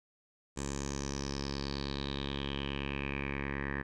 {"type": "tone with low-pass filter sweep", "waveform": "10% pulse", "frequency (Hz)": 69.5, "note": "C#2", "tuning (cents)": 5, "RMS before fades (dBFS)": -37, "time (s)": [0.56, 3.83], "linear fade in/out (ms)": 20, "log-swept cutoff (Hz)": [7600, 1800], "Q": 6.1, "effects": []}